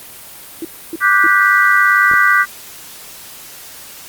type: tone bursts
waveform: sine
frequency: 329.6 Hz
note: E4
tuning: in tune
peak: -20 dBFS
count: 3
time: 0.62-1.267 s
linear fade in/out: 2 ms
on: 29 ms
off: 280 ms
type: chord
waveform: sine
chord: G major seventh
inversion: second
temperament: just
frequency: 1176 / 1470 / 1568 / 1960 Hz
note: D6 / F#6 / G6 / B6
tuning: +2 / -12 / 0 / -14 cents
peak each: -14 dBFS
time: 1-2.46 s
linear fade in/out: 50 ms
type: clicks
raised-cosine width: 2 ms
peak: -16 dBFS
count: 2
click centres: 2.114 / 2.137 s
effects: white hiss -35 dBFS RMS until 4.08 s + Opus 32 kbps